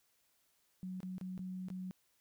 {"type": "tone with dropouts", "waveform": "sine", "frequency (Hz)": 185, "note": "F#3", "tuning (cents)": 0, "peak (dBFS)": -40, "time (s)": [0.83, 1.91], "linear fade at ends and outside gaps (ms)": 0, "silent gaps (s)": [[1.004, 1.031], [1.182, 1.212], [1.378, 1.392], [1.685, 1.702]], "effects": ["white hiss -75 dBFS RMS until 2.2 s"]}